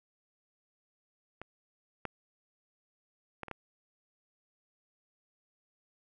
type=clicks; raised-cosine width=0.5 ms; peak=-27 / -20 / -23 / -29 / -23 dBFS; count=5; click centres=1.416 / 2.053 / 3.433 / 3.483 / 3.513 s; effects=none